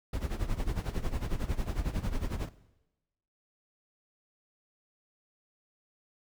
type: noise with tremolo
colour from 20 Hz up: brown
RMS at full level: -29 dBFS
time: 0.13-2.49 s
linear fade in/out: 5 ms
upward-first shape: sine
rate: 11 Hz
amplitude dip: 80%
effects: noise-tail reverb RT60 1.0 s tail -18 dB re dry